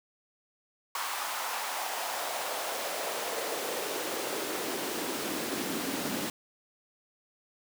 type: noise with high-pass filter sweep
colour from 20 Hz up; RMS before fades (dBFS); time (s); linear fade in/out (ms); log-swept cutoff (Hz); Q
pink; -34; 0.95-6.3; 2; 1000 to 220; 2.3
effects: none